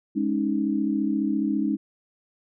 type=chord; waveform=sine; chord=Ab suspended fourth; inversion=none; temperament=just; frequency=207.7 / 276.9 / 311.5 Hz; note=Ab3 / Db4 / Eb4; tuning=0 / -2 / +2 cents; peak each=-26 dBFS; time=0.15-1.77 s; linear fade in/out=20 ms; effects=none